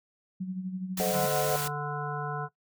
sine tone with tremolo, 185.8 Hz, F#3, 7 cents sharp, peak -29 dBFS, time 0.4-1.26 s, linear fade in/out 10 ms, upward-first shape sine, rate 12 Hz, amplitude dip 55%
white noise, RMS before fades -34 dBFS, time 0.97-1.68 s, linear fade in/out 5 ms
sine chord, A diminished seventh, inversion none, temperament equal, 440 / 523.3 / 622.3 / 740 Hz, A4 / C5 / Eb5 / Gb5, 0 / 0 / 0 / 0 cents, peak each -32 dBFS, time 1-1.56 s, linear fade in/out 0 ms
harmonic tone, 146.83 Hz, D3, in tune, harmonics 1 / 3 / 5 / 7 / 9 / 10, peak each -34 / -38 / -37 / -39 / -40 / -41 dBFS, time 1.11-2.49 s, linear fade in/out 50 ms
effects noise-tail reverb RT60 0.1 s tail -17 dB re dry

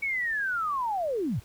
sine linear sweep, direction down, 2259 to 81.2 Hz, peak -26 dBFS, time 0.02-1.4 s, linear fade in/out 10 ms, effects pink hiss -55 dBFS RMS until 1.44 s

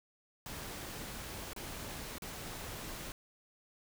pink noise with dropouts, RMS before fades -44 dBFS, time 0.46-3.12 s, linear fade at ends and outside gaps 1 ms, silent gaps 1.533-1.563 / 2.183-2.221 s, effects none

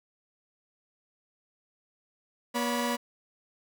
sawtooth tone cluster, 240.1 / 568 / 978 Hz, B3 / C#5 / B5, -49 / +42 / -17 cents, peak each -26 / -30 / -29 dBFS, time 2.54-2.97 s, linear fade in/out 20 ms, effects none

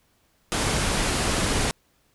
pink low-pass noise, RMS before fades -24 dBFS, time 0.52-1.71 s, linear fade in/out 0 ms, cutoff 11000 Hz, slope 96 dB/octave, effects pink hiss -65 dBFS RMS until 2.14 s

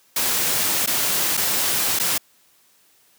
white noise with dropouts, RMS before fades -21 dBFS, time 0.16-2.18 s, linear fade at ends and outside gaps 5 ms, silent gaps 0.862-0.873 / 1.37-1.374 / 1.99-1.997 s, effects white hiss -58 dBFS RMS until 3.18 s + high-pass 100 Hz 12 dB/octave

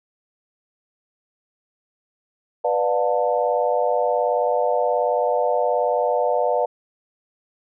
sine chord, B half-diminished seventh, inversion none, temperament just, 493.9 / 592.7 / 711.2 / 889 Hz, B4 / D5 / F5 / A5, 0 / +16 / +31 / +18 cents, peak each -22 / -22 / -23 / -26 dBFS, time 2.64-6.66 s, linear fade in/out 10 ms, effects none

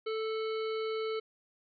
harmonic tone with a mistuned harmonic, 440 Hz, A4, in tune, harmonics 1 / 3 / 5 / 7 / 9 / 10, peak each -32 / -42 / -46 / -49 / -51 / -52 dBFS, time 0.06-1.2 s, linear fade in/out 10 ms, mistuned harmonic 7, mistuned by -23 cents, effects none

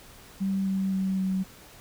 sine tone with pitch steps, 193.7 / 192.14 / 190.59 / 189.06 Hz, G3 / G3 / G3 / F#3, -20 / -34 / -48 / +38 cents, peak -24 dBFS, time 0.4-1.44 s, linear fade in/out 20 ms, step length 260 ms, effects pink hiss -50 dBFS RMS until 1.8 s

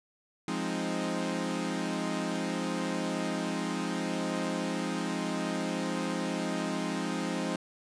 sawtooth chord, F minor seventh, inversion none, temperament equal, 174.61 / 207.7 / 261.6 / 311.1 Hz, F3 / Ab3 / C4 / Eb4, 0 / 0 / 0 / 0 cents, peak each -32 dBFS, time 0.48-7.56 s, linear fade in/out 2 ms, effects resampled to 22050 Hz

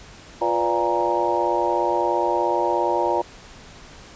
harmonic tone with a mistuned harmonic, 117 Hz, A#2, 7 cents sharp, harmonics 3 / 4 / 5 / 6 / 7 / 8, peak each -25 / -27 / -25 / -29 / -27 / -23 dBFS, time 0.41-3.22 s, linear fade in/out 10 ms, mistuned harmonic 4, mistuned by +99 cents, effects pink hiss -44 dBFS RMS until 4.15 s + resampled to 16000 Hz

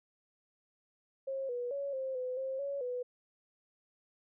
sine tone with pitch steps, 538 / 487.1 / 560 / 528 / 506 / 530 / 560 / 495.4 Hz, C5 / B4 / C#5 / C5 / B4 / C5 / C#5 / B4, +48 / -24 / +18 / +16 / +42 / +22 / +18 / +5 cents, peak -34 dBFS, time 1.27-3.03 s, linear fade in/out 10 ms, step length 220 ms, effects none

